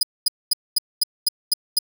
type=tone bursts; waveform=sawtooth; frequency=4978 Hz; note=D#8; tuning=in tune; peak=-11 dBFS; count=8; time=0.01-1.788 s; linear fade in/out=5 ms; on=21 ms; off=230 ms; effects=none